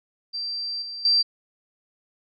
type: tone with level steps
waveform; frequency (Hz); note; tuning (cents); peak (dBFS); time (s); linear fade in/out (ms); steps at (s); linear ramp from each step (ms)
sine; 4700; D8; +1; -27 / -32 / -16; 0.33-1.23; 20; 0.82 / 1.05; 2
effects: none